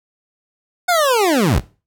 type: linear sweep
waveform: 25% pulse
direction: down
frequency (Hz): 736 to 36.71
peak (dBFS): -9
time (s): 0.88-1.6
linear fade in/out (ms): 10
effects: noise-tail reverb RT60 0.3 s tail -17 dB re dry